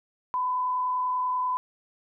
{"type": "tone with frequency modulation", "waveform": "sine", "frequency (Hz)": 1005, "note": "B5", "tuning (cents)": 30, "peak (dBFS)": -24, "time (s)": [0.34, 1.57], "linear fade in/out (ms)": 0, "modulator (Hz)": 30.2, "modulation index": 0.37, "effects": []}